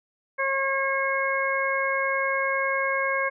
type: harmonic tone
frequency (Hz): 542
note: C#5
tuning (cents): -39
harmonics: 1 / 2 / 3 / 4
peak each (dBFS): -28 / -28 / -28 / -28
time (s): 0.38-3.3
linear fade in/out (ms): 20
effects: none